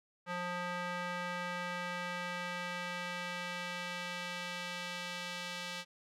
square tone with band-pass filter sweep, 177.4 Hz, F3, 27 cents sharp, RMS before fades -40 dBFS, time 0.26-5.85 s, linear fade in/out 50 ms, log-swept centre 1400 to 3400 Hz, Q 1, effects none

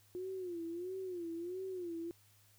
sine tone with vibrato, 355.3 Hz, F4, 30 cents sharp, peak -39 dBFS, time 0.15-2.11 s, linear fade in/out 0 ms, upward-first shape sine, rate 1.5 Hz, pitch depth 120 cents each way, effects added 102 Hz sine -68 dBFS peak until 2.58 s + white hiss -68 dBFS RMS until 2.58 s

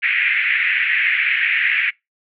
pink band-pass noise, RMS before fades -18 dBFS, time 0.02-1.91 s, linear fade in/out 20 ms, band 1800 to 2500 Hz, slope 48 dB/octave, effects noise-tail reverb RT60 0.2 s tail -25 dB re dry

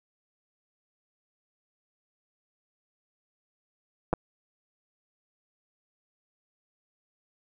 clicks, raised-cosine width 1 ms, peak -11 / -12 dBFS, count 2, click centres 4.13 / 4.136 s, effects none

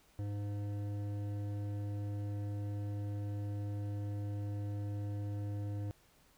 triangle tone with hard clipping, 102.2 Hz, G#2, 27 cents flat, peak -38 dBFS, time 0.19-5.91 s, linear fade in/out 0 ms, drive 15 dB, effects pink hiss -67 dBFS RMS until 6.37 s

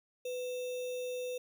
sine tone with sample-and-hold, 499.2 Hz, B4, 19 cents sharp, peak -35 dBFS, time 0.25-1.38 s, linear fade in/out 5 ms, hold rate 3150 Hz, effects none

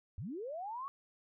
sine linear sweep, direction up, 73.42 to 1137 Hz, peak -39 dBFS, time 0.18-0.88 s, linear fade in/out 0 ms, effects none

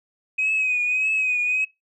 sine tone with vibrato, 2519 Hz, D#7, 21 cents sharp, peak -18 dBFS, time 0.38-1.65 s, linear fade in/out 10 ms, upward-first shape triangle, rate 1.7 Hz, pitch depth 58 cents each way, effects noise-tail reverb RT60 0.2 s tail -22 dB re dry + tanh soft clip ceiling -15 dBFS

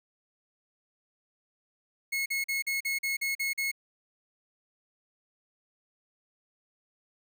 40% pulse tone bursts, 2177 Hz, C#7, 32 cents flat, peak -27 dBFS, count 9, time 2.12-3.716 s, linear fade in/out 10 ms, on 140 ms, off 42 ms, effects none

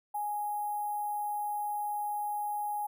sine tone with sample-and-hold, 830.6 Hz, G#5, in tune, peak -31 dBFS, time 0.14-2.87 s, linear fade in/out 10 ms, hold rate 11025 Hz, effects none

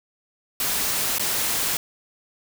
white noise with dropouts, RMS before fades -24 dBFS, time 0.6-1.77 s, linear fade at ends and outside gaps 2 ms, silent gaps 1.184-1.195 s, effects none

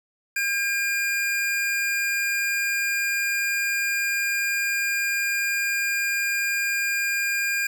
square tone pair together, 1609 / 2411 Hz, G6 / D7, +45 / +45 cents, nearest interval perfect fifth, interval 700 cents, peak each -26 dBFS, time 0.36-7.67 s, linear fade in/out 5 ms, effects 8-bit

